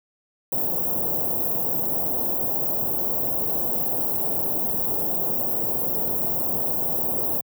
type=band-stop noise; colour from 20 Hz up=white; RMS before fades=-24 dBFS; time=0.52-7.41 s; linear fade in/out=5 ms; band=750 to 16000 Hz; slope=24 dB/octave; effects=high-pass 100 Hz 12 dB/octave